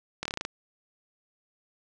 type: slowing click train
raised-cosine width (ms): 0.2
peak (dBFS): -14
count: 8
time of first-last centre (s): 0.23-0.451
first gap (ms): 24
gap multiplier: 1.09
effects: resampled to 22050 Hz + 8-bit